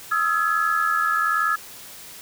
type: tone cluster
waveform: sine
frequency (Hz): 1264 / 1345 / 1691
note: D#6 / E6 / G#6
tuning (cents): +27 / +34 / +31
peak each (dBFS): -23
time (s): 0.11-1.56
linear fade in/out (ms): 10
effects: white hiss -41 dBFS RMS until 2.21 s